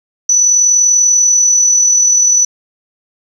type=tone with amplitude modulation; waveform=sine; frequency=5960 Hz; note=F#8; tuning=12 cents sharp; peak=-5 dBFS; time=0.29-2.45 s; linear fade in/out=5 ms; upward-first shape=sine; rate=40.4 Hz; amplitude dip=35%; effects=7-bit